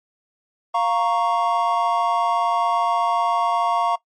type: chord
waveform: triangle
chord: Bb minor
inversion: second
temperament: equal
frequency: 698.5 / 932.3 / 1108.7 Hz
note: F5 / Bb5 / Db6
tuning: 0 / 0 / 0 cents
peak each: -20 dBFS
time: 0.74-3.96 s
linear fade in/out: 10 ms
effects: noise-tail reverb RT60 0.1 s tail -19 dB re dry + MP3 48 kbps